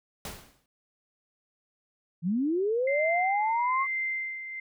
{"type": "noise with exponential decay", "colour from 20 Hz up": "pink", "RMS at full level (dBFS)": -35, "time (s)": [0.25, 0.66], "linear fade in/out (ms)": 2, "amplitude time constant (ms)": 87}
{"type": "linear sweep", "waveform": "sine", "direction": "up", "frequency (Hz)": [155.56, 1108.7], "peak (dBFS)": -24, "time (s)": [2.22, 3.87], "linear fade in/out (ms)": 50}
{"type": "tone with tremolo", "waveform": "sine", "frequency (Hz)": 2084, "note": "C7", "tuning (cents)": -7, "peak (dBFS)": -27, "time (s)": [2.87, 4.6], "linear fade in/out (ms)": 5, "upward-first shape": "sine", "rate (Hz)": 1.1, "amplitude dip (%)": 65}
{"effects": []}